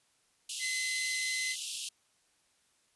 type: high-pass noise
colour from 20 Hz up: pink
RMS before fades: -38 dBFS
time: 0.49-1.89 s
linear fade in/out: 5 ms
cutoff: 2700 Hz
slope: 96 dB/octave
type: tone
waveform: sawtooth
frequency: 2043 Hz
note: C7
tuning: 42 cents flat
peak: -29 dBFS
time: 0.59-1.56 s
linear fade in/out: 50 ms
effects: white hiss -71 dBFS RMS until 2.95 s + resampled to 24000 Hz